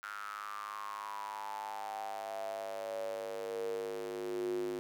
square tone with high-pass filter sweep, 51.6 Hz, G#1, 10 cents flat, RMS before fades -40 dBFS, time 0.03-4.79 s, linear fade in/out 0 ms, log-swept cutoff 1400 to 330 Hz, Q 9.3, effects none

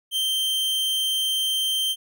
45% pulse tone, 3136 Hz, G7, in tune, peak -21 dBFS, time 0.11-1.96 s, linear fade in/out 50 ms, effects none

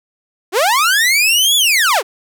sawtooth linear two-way sweep, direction up then down, 323.4 to 3478 to 323.4 Hz, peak -7 dBFS, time 0.52-2.03 s, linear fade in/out 50 ms, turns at 1.56 s, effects none

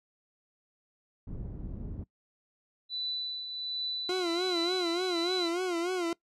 pink low-pass noise, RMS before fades -39 dBFS, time 1.27-2.04 s, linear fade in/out 5 ms, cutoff 220 Hz, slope 12 dB/octave
sine tone with tremolo, 3981 Hz, B7, 13 cents sharp, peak -31 dBFS, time 2.89-5.5 s, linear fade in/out 50 ms, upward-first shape triangle, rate 1.3 Hz, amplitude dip 55%
40% pulse tone with vibrato, 352.8 Hz, F4, 18 cents sharp, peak -28 dBFS, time 4.09-6.13 s, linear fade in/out 2 ms, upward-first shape sine, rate 3.4 Hz, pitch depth 97 cents each way
effects noise-tail reverb RT60 0.1 s tail -22 dB re dry + low-pass 8000 Hz 12 dB/octave

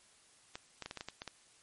clicks, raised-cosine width 0.2 ms, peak -24 dBFS, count 9, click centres 0.555 / 0.823 / 0.86 / 0.911 / 0.973 / 1.009 / 1.086 / 1.219 / 1.277 s, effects white hiss -64 dBFS RMS until 1.62 s + MP3 48 kbps

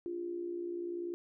sine tone with amplitude modulation, 347.4 Hz, F4, 9 cents flat, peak -33 dBFS, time 0.06-1.14 s, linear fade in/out 0 ms, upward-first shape sine, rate 60.5 Hz, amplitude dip 60%, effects none

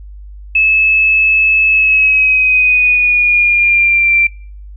sine tone with pitch glide, 2600 to 2357 Hz, E7 to D7, -24 to +6 cents, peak -7 dBFS, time 0.55-4.27 s, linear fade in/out 5 ms, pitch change -170 cents, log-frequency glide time 1.68-4.12 s, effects noise-tail reverb RT60 0.5 s tail -24 dB re dry + added 50 Hz sine -29 dBFS peak until 4.76 s

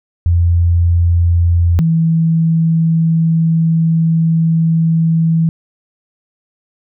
sine tone pair in turn, 85.8 / 163.38 Hz, F2 / E3, -30 / -15 cents, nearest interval major seventh, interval 1115 cents, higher second, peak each -8 / -9 dBFS, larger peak first, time 0.26-1.79 / 1.79-5.49 s, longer second, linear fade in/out 0 ms, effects none

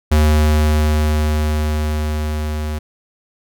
square tone with level ramp, 76.2 Hz, D#2, 36 cents flat, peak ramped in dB -10 to -21 dBFS, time 0.11-2.79 s, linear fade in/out 10 ms, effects none

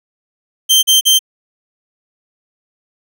sawtooth tone bursts, 3136 Hz, G7, in tune, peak -4 dBFS, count 3, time 0.69-1.192 s, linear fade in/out 20 ms, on 140 ms, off 41 ms, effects none

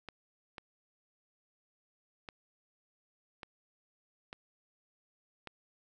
clicks, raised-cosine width 0.3 ms, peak -27 dBFS, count 6, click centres 0.087 / 0.582 / 2.288 / 3.432 / 4.329 / 5.473 s, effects none

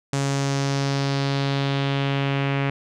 sawtooth tone with low-pass filter sweep, 138.59 Hz, C#3, in tune, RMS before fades -23 dBFS, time 0.13-2.7 s, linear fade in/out 2 ms, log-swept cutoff 7400 to 2400 Hz, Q 2.3, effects none

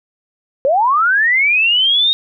sine linear sweep, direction up, 513 to 3749 Hz, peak -10 dBFS, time 0.65-2.13 s, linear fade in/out 0 ms, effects none

